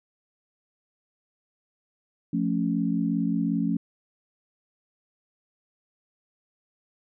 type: chord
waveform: sine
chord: F augmented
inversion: none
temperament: equal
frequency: 174.61 / 220 / 277.2 Hz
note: F3 / A3 / C#4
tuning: 0 / 0 / 0 cents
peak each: -27 dBFS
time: 2.33-3.77 s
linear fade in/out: 5 ms
effects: none